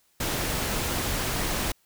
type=noise; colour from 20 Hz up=pink; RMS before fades=-28 dBFS; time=0.2-1.72 s; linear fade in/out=5 ms; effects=white hiss -66 dBFS RMS until 1.85 s